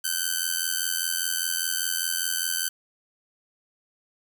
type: tone with amplitude modulation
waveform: 5% pulse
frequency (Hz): 1534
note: G6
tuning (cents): -38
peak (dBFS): -10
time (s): 0.04-2.69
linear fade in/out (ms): 10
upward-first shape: sine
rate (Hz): 85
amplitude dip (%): 80
effects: none